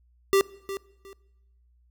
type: tone with echo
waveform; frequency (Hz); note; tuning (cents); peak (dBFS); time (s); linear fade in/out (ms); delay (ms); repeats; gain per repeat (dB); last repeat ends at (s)
square; 392; G4; 0; -18; 0.33-0.41; 0; 360; 2; -13; 1.13
effects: noise-tail reverb RT60 1.0 s tail -22 dB re dry + added 60 Hz sine -59 dBFS peak until 1.9 s